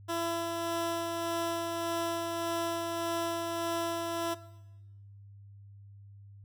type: tone with tremolo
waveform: 15% pulse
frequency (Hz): 336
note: E4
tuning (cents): +33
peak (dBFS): -24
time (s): 0.08-4.35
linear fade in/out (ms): 20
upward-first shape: sine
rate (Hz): 1.7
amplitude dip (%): 30
effects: noise-tail reverb RT60 1.0 s tail -17 dB re dry + added 100 Hz sine -49 dBFS peak until 6.44 s